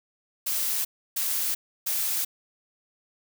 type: noise bursts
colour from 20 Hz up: blue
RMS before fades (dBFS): -27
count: 3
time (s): 0.46-2.25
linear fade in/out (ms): 10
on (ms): 390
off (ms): 310
effects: none